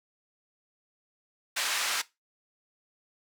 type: band-pass noise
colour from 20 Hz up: pink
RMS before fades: -30 dBFS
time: 1.56-2.02 s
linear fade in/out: 10 ms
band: 1300 to 9100 Hz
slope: 12 dB/octave
effects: noise-tail reverb RT60 0.2 s tail -18 dB re dry